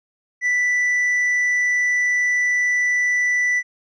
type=tone with tanh clipping; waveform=sine; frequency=1975.5 Hz; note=B6; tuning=in tune; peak=-17 dBFS; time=0.41-3.63 s; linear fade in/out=50 ms; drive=3 dB; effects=none